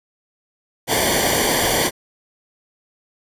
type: noise with comb filter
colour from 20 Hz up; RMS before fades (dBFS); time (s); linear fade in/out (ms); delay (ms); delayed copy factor
pink; -18; 0.87-1.91; 50; 0.76; -0.85
effects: resampled to 32000 Hz